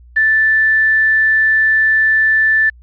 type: tone with quantisation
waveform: sine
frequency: 1760 Hz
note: A6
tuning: in tune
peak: -9 dBFS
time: 0.16-2.7 s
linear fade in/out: 10 ms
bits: 6
effects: added 60 Hz sine -39 dBFS peak until 2.82 s + resampled to 11025 Hz